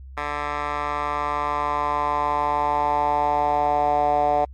10% pulse tone with band-pass filter sweep, 146.83 Hz, D3, in tune, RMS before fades -22 dBFS, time 0.17-4.45 s, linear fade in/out 5 ms, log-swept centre 1400 to 700 Hz, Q 4.4, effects added 66 Hz sine -37 dBFS peak until 4.53 s + MP3 64 kbps

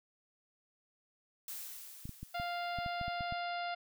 blue noise with exponential decay, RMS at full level -42 dBFS, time 1.48-3.42 s, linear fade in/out 2 ms, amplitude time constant 420 ms
clicks, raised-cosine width 5 ms, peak -31 dBFS, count 10, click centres 2.055 / 2.093 / 2.23 / 2.399 / 2.787 / 2.862 / 3.013 / 3.081 / 3.208 / 3.324 s
harmonic tone, 698.5 Hz, F5, in tune, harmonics 1 / 2 / 3 / 4 / 5 / 6 / 7, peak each -37 / -43 / -47 / -49 / -51 / -53 / -54 dBFS, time 2.34-3.75 s, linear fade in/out 10 ms
effects none

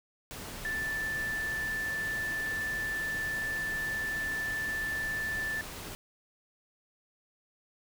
sine tone in noise, 1760 Hz, A6, in tune, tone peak -31 dBFS, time 0.65-5.61 s, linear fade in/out 0 ms, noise pink, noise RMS -42 dBFS, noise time 0.31-5.95 s, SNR +8 dB, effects none

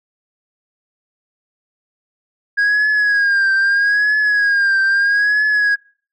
sine tone with vibrato, 1637 Hz, G#6, 25 cents flat, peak -9 dBFS, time 2.57-5.76 s, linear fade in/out 20 ms, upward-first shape triangle, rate 0.78 Hz, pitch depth 80 cents each way, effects noise-tail reverb RT60 0.4 s tail -22 dB re dry + tanh soft clip ceiling -11 dBFS

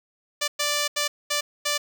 5% pulse tone bursts at uneven times, 587.3 Hz, D5, in tune, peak -11 dBFS, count 5, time 0.41-0.48 / 0.59-0.88 / 0.96-1.08 / 1.3-1.41 / 1.65-1.78 s, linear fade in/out 10 ms, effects none

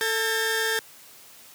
sawtooth tone cluster, 444.2 / 1610 / 1804 Hz, A4 / G6 / A6, +16 / +46 / +43 cents, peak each -24 dBFS, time 0.01-0.79 s, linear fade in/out 0 ms, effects white hiss -49 dBFS RMS until 1.54 s + high-pass 100 Hz 12 dB/octave

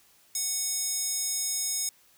square tone with high-pass filter, 740 Hz, F#5, in tune, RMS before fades -30 dBFS, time 0.35-1.89 s, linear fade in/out 2 ms, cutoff 6700 Hz, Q 2.3, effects white hiss -61 dBFS RMS until 2.17 s

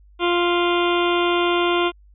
harmonic tone, 349.2 Hz, F4, in tune, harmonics 1 / 2 / 3 / 4 / 6 / 7 / 8 / 9 / 10, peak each -19 / -26 / -24 / -27 / -32 / -31 / -30 / -31 / -31 dBFS, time 0.19-1.92 s, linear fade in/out 50 ms, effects added 50 Hz sine -47 dBFS peak until 2.14 s

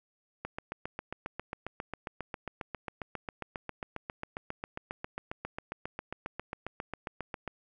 click train, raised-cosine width 0.5 ms, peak -21 dBFS, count 53, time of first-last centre 0.45-7.477 s, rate 7.4 Hz, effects none

